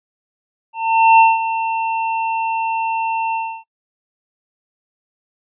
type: tone with ADSR envelope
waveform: square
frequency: 900 Hz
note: A5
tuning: 39 cents sharp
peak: -6 dBFS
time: 0.73-3.64 s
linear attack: 460 ms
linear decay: 190 ms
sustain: -12 dB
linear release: 300 ms
effects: noise-tail reverb RT60 0.1 s tail -23 dB re dry + resampled to 8000 Hz